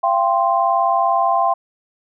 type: chord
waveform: sine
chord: F suspended second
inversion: none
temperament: equal with one note detuned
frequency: 683.7 / 784 / 1046.5 Hz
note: F5 / G5 / C6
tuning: -37 / 0 / 0 cents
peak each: -18 dBFS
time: 0.03-1.54 s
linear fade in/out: 10 ms
effects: none